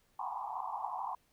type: band-pass noise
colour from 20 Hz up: pink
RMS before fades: -39 dBFS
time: 0.19-1.15 s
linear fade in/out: 5 ms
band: 740 to 1100 Hz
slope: 96 dB/octave
effects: pink hiss -72 dBFS RMS until 1.32 s